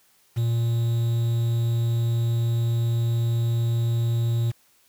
triangle tone with quantisation, 116.54 Hz, A#2, in tune, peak -18 dBFS, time 0.36-4.52 s, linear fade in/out 20 ms, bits 7, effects white hiss -61 dBFS RMS until 4.88 s

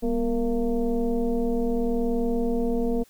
sine tone with frequency modulation, 242.4 Hz, B3, 32 cents flat, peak -21 dBFS, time 0.02-3.04 s, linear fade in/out 20 ms, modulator 222 Hz, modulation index 1.3, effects white hiss -58 dBFS RMS until 3.09 s

